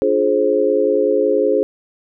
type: chord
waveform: sine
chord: D half-diminished seventh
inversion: none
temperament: just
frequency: 293.7 / 352.4 / 422.9 / 528.6 Hz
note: D4 / F4 / Ab4 / C5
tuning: 0 / +16 / +31 / +18 cents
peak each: -22 / -21 / -16 / -17 dBFS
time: 0.02-1.63 s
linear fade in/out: 0 ms
effects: none